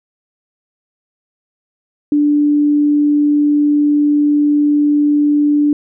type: tone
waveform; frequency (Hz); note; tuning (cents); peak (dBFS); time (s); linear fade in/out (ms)
sine; 293.7; D4; 0; -9; 2.12-5.73; 2
effects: none